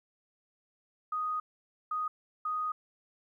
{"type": "tone bursts at uneven times", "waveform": "sine", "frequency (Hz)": 1244.5, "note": "D#6", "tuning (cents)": 0, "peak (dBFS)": -30, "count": 3, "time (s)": [[1.12, 1.4], [1.91, 2.08], [2.45, 2.72]], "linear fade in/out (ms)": 5, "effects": ["12-bit"]}